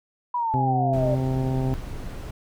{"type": "exponential sweep", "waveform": "sine", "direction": "down", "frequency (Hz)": [987.8, 587.3], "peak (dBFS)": -22, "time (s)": [0.34, 1.15], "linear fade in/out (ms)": 5}
{"type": "harmonic tone", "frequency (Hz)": 130.81, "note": "C3", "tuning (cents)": 0, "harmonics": [1, 2, 3, 4, 5, 6, 7], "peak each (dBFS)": [-23, -28, -33, -39, -39, -38, -43], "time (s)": [0.54, 1.74], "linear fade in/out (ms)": 0}
{"type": "noise", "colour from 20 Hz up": "brown", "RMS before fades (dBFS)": -33, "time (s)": [0.93, 2.31], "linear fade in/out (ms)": 5}
{"effects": []}